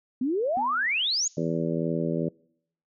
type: exponential sweep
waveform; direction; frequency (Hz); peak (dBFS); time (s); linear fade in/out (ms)
sine; up; 240 to 6990; -23; 0.21-1.28; 5
type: tone with exponential decay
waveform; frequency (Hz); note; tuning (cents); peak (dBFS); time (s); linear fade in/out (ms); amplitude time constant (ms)
triangle; 249.7; B3; +19; -30; 0.57-1; 0; 93
type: harmonic tone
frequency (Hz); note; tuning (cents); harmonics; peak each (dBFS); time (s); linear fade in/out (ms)
82.41; E2; 0; 2 / 3 / 4 / 5 / 6 / 7; -29 / -31 / -32 / -33 / -34 / -34; 1.37-2.29; 5
effects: noise-tail reverb RT60 0.7 s tail -26 dB re dry